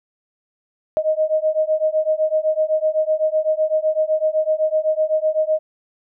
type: beating tone pair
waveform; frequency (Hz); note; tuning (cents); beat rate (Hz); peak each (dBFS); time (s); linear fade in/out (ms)
sine; 620 / 627.9; D#5 / D#5; -6 / +16; 7.9; -19; 0.97-5.59; 0
effects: none